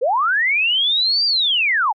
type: linear two-way sweep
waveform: sine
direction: up then down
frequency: 440 to 4789 to 760 Hz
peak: -14 dBFS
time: 0.01-1.93 s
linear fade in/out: 20 ms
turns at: 1.25 s
effects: MP3 48 kbps